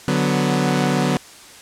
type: chord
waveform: sawtooth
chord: B minor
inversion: first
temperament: equal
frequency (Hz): 146.83 / 185 / 246.9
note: D3 / F#3 / B3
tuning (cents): 0 / 0 / 0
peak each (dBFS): -17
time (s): 0.08-1.17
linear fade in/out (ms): 0
effects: white hiss -42 dBFS RMS until 1.61 s + low-pass 9000 Hz 12 dB/octave